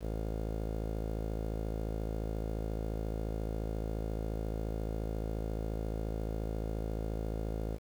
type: tone with low-pass filter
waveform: sawtooth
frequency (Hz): 54.3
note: A1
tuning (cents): -22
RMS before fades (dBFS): -36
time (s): 0-7.79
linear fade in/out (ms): 50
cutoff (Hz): 520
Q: 2.4
effects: 9-bit